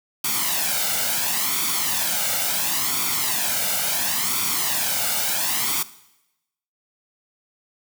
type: noise with flanger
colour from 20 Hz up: white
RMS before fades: -23 dBFS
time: 0.24-5.83 s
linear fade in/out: 5 ms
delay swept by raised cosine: 0.87 to 1.4 ms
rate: 0.72 Hz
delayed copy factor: +0.65
effects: noise-tail reverb RT60 0.9 s tail -17 dB re dry + high-pass 150 Hz 12 dB/octave